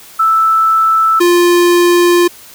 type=tone pair in turn; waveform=sine / square; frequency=1318 / 349.7 Hz; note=E6 / F4; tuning=-1 / +2 cents; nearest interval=octave + major seventh; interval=2297 cents; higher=first; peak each=-7 / -7 dBFS; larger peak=neither; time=0.19-1.2 / 1.2-2.28 s; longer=second; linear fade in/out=10 ms; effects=white hiss -37 dBFS RMS until 2.54 s